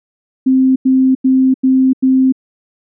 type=tone bursts; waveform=sine; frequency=261.6 Hz; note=C4; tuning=in tune; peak=-7 dBFS; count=5; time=0.46-2.324 s; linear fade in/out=10 ms; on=300 ms; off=91 ms; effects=none